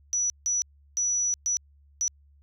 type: tone bursts at uneven times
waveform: sine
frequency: 5900 Hz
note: F#8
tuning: 6 cents flat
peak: -23 dBFS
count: 5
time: 0.13-0.3 / 0.46-0.62 / 0.97-1.34 / 1.46-1.57 / 2.01-2.08 s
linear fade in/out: 0 ms
effects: added 71 Hz sine -55 dBFS peak until 2.42 s